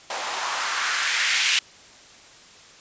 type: noise with band-pass filter sweep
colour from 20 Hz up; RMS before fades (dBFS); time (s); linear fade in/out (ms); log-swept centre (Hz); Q
blue; -24; 0.1-1.59; 2; 720 to 2600; 2
effects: white hiss -48 dBFS RMS until 2.8 s + resampled to 16000 Hz